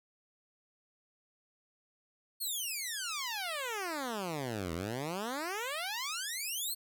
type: exponential two-way sweep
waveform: 10% pulse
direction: down then up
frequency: 4421 to 80 to 4421 Hz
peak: -27 dBFS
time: 2.4-6.75 s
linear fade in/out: 20 ms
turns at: 4.73 s
effects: none